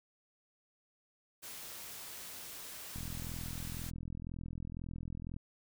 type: noise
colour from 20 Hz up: white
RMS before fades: -47 dBFS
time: 1.42-3.91 s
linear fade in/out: 20 ms
type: click train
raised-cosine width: 5 ms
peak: -31 dBFS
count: 102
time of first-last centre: 2.96-5.365 s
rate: 42 Hz
effects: none